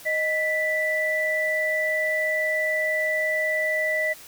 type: tone pair together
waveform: sine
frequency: 622.9 / 1975.5 Hz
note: D#5 / B6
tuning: +2 / 0 cents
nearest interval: octave + minor sixth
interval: 1998 cents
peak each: -26 / -23 dBFS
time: 0.05-4.14 s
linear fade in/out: 20 ms
effects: white hiss -45 dBFS RMS until 4.27 s